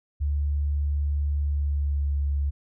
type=tone with pitch glide; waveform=sine; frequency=72.4 to 70.99 Hz; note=D2 to C#2; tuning=-24 to +42 cents; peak=-22 dBFS; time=0.2-2.51 s; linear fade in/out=20 ms; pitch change=-34 cents; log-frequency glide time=1.42-2.18 s; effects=none